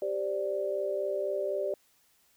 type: chord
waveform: sine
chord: G suspended fourth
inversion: none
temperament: equal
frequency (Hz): 392 / 523.3 / 587.3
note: G4 / C5 / D5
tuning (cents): 0 / 0 / 0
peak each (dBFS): -33 / -37 / -31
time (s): 0.02-1.74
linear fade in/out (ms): 2
effects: white hiss -67 dBFS RMS until 2.36 s